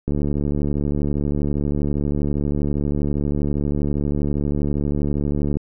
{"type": "click train", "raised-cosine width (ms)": 3, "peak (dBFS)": -10, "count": 399, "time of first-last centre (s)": [0.08, 5.57], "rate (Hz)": 72.5, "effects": []}